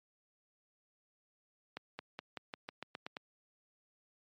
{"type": "accelerating click train", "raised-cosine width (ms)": 0.3, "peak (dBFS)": -25, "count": 10, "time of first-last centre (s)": [1.77, 3.168], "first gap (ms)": 220, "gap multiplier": 0.91, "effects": ["high-pass 150 Hz 12 dB/octave", "MP3 48 kbps"]}